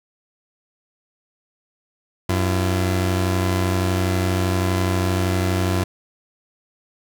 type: tone pair together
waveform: sawtooth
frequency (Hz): 92.5 / 338.9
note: F#2 / E4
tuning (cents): 0 / +48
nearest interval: octave + minor seventh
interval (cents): 2248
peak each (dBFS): -15 / -21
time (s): 2.29-5.84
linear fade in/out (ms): 5
effects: none